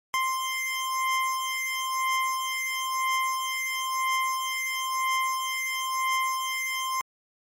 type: beating tone pair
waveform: 25% pulse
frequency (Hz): 1046.5 / 1047.5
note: C6 / C6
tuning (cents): 0 / +2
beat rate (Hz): 1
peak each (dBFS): -26 / -24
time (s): 0.14-7.01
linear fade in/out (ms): 0
effects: MP3 64 kbps